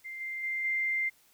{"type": "tone with level steps", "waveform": "sine", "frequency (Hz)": 2093, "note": "C7", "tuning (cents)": 0, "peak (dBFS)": [-38, -34, -30, -27], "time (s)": [0.04, 1.1], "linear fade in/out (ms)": 20, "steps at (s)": [0.2, 0.43, 0.64], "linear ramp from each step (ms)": 10, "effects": ["white hiss -64 dBFS RMS until 1.33 s"]}